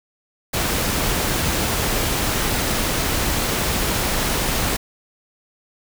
pink noise, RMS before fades -21 dBFS, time 0.53-4.77 s, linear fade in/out 10 ms, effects none

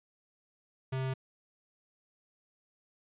square tone, 131.7 Hz, C3, 12 cents sharp, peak -32 dBFS, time 0.92-1.14 s, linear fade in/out 10 ms, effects resampled to 8000 Hz

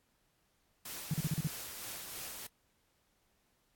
white noise with tremolo, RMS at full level -43 dBFS, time 0.85-2.47 s, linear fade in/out 5 ms, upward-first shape sine, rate 3.1 Hz, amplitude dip 30%
sine tone bursts, 154.4 Hz, D#3, 13 cents flat, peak -29 dBFS, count 6, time 1.11-1.473 s, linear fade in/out 2 ms, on 28 ms, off 39 ms
effects pink hiss -75 dBFS RMS until 3.75 s + AAC 64 kbps

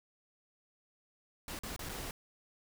pink noise with dropouts, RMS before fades -42 dBFS, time 1.48-2.11 s, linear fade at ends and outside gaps 1 ms, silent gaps 1.59-1.634 / 1.763-1.792 / 1.889-1.893 s, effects none

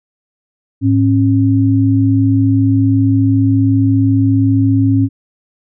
sine tone pair together, 106.7 / 272 Hz, G#2 / C#4, +47 / -33 cents, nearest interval octave + major third, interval 1620 cents, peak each -11 dBFS, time 0.81-5.09 s, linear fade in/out 50 ms, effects none

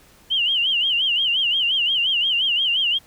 sine tone with vibrato, 2996 Hz, F#7, 21 cents sharp, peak -17 dBFS, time 0.3-2.99 s, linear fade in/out 20 ms, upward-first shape sine, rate 5.7 Hz, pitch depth 140 cents each way, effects pink hiss -52 dBFS RMS until 3.06 s

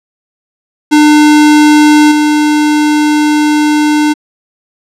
square tone with level steps, 300 Hz, D4, 37 cents sharp, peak -3 / -7 dBFS, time 0.91-4.14 s, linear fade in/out 20 ms, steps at 2.11 s, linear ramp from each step 10 ms, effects low-pass 9000 Hz 12 dB/octave

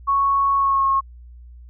sine tone with pitch glide, 1107 to 1086.7 Hz, C#6 to C#6, -3 to -35 cents, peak -15 dBFS, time 0.07-1.01 s, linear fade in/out 20 ms, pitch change -32 cents, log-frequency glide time 0.56-0.86 s, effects added 60 Hz sine -39 dBFS peak until 1.69 s

